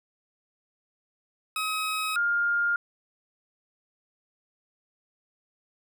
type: tone pair in turn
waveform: 20% pulse / sine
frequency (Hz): 1271 / 1409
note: D#6 / F6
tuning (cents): +36 / +15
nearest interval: major second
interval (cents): 179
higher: second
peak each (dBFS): -22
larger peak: neither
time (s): 1.56-2.16 / 2.16-2.76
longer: neither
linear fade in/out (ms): 2
effects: none